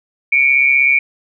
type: tone pair together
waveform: sine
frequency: 2245 / 2381 Hz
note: C#7 / D7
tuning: +21 / +23 cents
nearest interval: minor second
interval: 102 cents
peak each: -12 dBFS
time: 0.32-0.99 s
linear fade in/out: 5 ms
effects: none